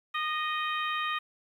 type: harmonic tone with a mistuned harmonic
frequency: 622.3 Hz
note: D#5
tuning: in tune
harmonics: 2 / 3 / 4 / 5 / 6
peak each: -31 / -35 / -37 / -39 / -41 dBFS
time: 0.14-1.19 s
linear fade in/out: 10 ms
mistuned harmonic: 2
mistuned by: -26 cents
effects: 10-bit